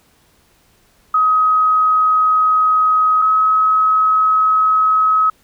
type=tone pair in turn; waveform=sine; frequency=1264 / 1277.9 Hz; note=D#6 / D#6; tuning=+27 / +46 cents; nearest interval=unison; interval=19 cents; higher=second; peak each=-10 dBFS; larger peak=neither; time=1.14-3.22 / 3.22-5.3 s; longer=neither; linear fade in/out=5 ms; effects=pink hiss -55 dBFS RMS until 5.43 s